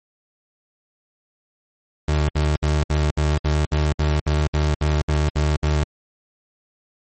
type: tone bursts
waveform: 30% pulse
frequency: 75.5 Hz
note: D2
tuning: 48 cents sharp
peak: -14 dBFS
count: 14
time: 2.08-5.839 s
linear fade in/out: 5 ms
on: 210 ms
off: 63 ms
effects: MP3 32 kbps